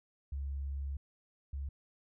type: tone pair in turn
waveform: sine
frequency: 69.3 / 69.3 Hz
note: C#2 / C#2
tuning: 0 / 0 cents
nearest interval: unison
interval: 0 cents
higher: neither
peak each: -35 / -36 dBFS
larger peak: first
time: 0.32-0.97 / 1.53-1.69 s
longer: first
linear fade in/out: 5 ms
effects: none